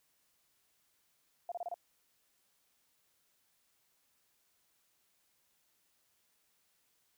sine tone bursts, 698.5 Hz, F5, in tune, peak -36 dBFS, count 5, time 1.49-1.742 s, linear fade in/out 2 ms, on 28 ms, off 28 ms, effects white hiss -75 dBFS RMS until 7.17 s

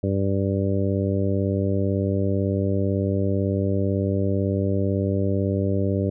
harmonic tone, 98 Hz, G2, in tune, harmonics 1 / 2 / 3 / 4 / 5 / 6, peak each -23 / -26 / -28 / -29 / -30 / -31 dBFS, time 0.03-6.1 s, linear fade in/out 5 ms, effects none

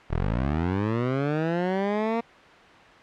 15% pulse linear sweep, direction up, 35.37 to 233.8 Hz, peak -17 dBFS, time 0.1-2.21 s, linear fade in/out 10 ms, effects white hiss -48 dBFS RMS until 3.02 s + low-pass 2000 Hz 12 dB/octave

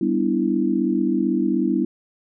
sine chord, E minor seventh, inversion first, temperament equal, 196 / 246.9 / 293.7 / 329.6 Hz, G3 / B3 / D4 / E4, 0 / 0 / 0 / 0 cents, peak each -24 / -23 / -24 / -22 dBFS, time 0.01-1.85 s, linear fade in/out 5 ms, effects none

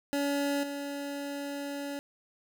25% pulse tone with level steps, 283.5 Hz, C#4, 39 cents sharp, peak -24 / -31 dBFS, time 0.13-1.99 s, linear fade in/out 0 ms, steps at 0.63 s, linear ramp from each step 5 ms, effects none

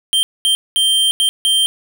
square tone bursts at uneven times, 3150 Hz, G7, 8 cents sharp, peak -12 dBFS, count 5, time 0.13-0.23 / 0.45-0.55 / 0.76-1.11 / 1.2-1.29 / 1.45-1.66 s, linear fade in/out 0 ms, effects none

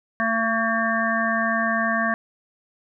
harmonic tone with a mistuned harmonic, 225.6 Hz, A3, 44 cents sharp, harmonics 1 / 3 / 5 / 7 / 8, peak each -26 / -26 / -26 / -26 / -26 dBFS, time 0.2-2.14 s, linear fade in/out 0 ms, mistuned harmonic 7, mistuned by +23 cents, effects none

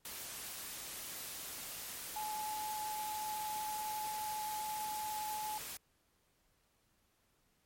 sine tone in noise, 856 Hz, A5, 48 cents flat, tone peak -38 dBFS, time 2.16-5.58 s, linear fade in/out 2 ms, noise white, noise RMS -45 dBFS, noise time 0.05-5.77 s, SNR +4 dB, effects pink hiss -75 dBFS RMS until 7.65 s + MP3 64 kbps

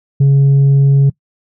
sine tone, 138.59 Hz, C#3, in tune, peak -3 dBFS, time 0.2-1.1 s, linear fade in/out 10 ms, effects noise-tail reverb RT60 0.1 s tail -23 dB re dry + tanh soft clip ceiling -5 dBFS

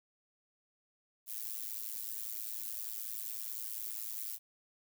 violet noise with amplitude modulation, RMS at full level -37 dBFS, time 1.26-4.39 s, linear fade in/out 50 ms, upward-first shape sine, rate 110 Hz, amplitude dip 100%, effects none

